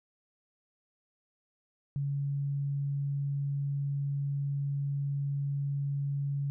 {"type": "tone", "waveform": "sine", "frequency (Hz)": 140.8, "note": "C#3", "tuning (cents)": 27, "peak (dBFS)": -29, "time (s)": [1.96, 6.5], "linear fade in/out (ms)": 0, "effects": []}